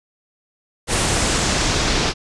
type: noise with low-pass filter sweep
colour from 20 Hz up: pink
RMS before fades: -19 dBFS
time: 0.87-2.14 s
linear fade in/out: 50 ms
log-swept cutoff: 9700 to 5100 Hz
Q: 1.5
effects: resampled to 24000 Hz